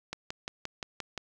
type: click train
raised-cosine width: 0.2 ms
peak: -18 dBFS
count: 7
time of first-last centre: 0.13-1.177 s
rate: 5.73 Hz
effects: none